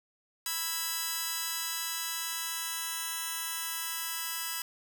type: chord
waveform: 5% pulse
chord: E major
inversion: second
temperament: just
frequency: 988.9 / 1318.5 / 1648.1 Hz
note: B5 / E6 / G#6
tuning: +2 / 0 / -14 cents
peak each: -25 / -26 / -26 dBFS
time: 0.46-4.62 s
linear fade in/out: 2 ms
effects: none